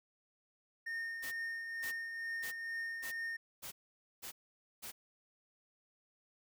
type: tone with tremolo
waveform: triangle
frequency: 1832 Hz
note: A#6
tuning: 31 cents flat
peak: -35 dBFS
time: 0.86-3.37 s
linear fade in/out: 10 ms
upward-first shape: triangle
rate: 2.2 Hz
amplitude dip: 45%
type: noise bursts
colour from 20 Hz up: white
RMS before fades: -46 dBFS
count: 7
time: 1.22-4.92 s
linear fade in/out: 20 ms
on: 100 ms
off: 500 ms
effects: none